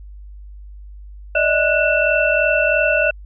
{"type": "tone cluster", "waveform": "sine", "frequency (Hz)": [591, 634, 1470, 2678], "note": ["D5", "D#5", "F#6", "E7"], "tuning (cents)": [11, 32, -12, 27], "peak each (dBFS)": -19, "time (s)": [1.35, 3.11], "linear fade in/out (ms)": 5, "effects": ["added 50 Hz sine -34 dBFS peak until 3.25 s"]}